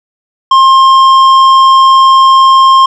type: tone with tanh clipping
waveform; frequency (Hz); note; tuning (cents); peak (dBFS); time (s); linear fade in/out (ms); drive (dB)
triangle; 1063; C6; +27; -3; 0.51-2.86; 5; 13
effects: none